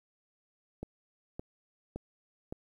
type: click train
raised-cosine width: 2 ms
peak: -25 dBFS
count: 4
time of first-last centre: 0.83-2.525 s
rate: 1.77 Hz
effects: 10-bit